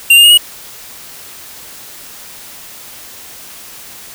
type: tone with pitch steps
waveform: square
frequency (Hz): 2773 / 2815 / 2858 / 2901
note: F7 / F7 / F7 / F#7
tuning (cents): -13 / +13 / +39 / -35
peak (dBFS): -3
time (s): 0.1-0.376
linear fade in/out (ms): 5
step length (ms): 69
effects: white hiss -33 dBFS RMS until 4.14 s